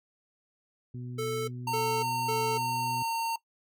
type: harmonic tone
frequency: 123.47 Hz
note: B2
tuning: in tune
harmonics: 1 / 2 / 3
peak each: -37 / -43 / -51 dBFS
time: 0.94-3.03 s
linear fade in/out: 5 ms
type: tone bursts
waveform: square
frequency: 440 Hz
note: A4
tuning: in tune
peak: -30 dBFS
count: 3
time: 1.18-2.58 s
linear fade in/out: 10 ms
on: 300 ms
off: 250 ms
type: tone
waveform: square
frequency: 914 Hz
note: A#5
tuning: 34 cents flat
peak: -29 dBFS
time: 1.67-3.36 s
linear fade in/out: 5 ms
effects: noise-tail reverb RT60 0.1 s tail -18 dB re dry